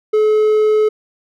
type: tone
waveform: triangle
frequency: 429 Hz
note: A4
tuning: 44 cents flat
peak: -8 dBFS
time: 0.13-0.89 s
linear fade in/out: 10 ms
effects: none